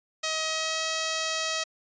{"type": "tone with pitch glide", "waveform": "5% pulse", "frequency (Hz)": [634, 640.3], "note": ["D#5", "D#5"], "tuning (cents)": [32, 49], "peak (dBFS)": -15, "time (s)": [0.23, 1.64], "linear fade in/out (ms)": 10, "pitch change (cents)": 17, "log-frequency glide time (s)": [0.44, 0.83], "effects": ["resampled to 16000 Hz"]}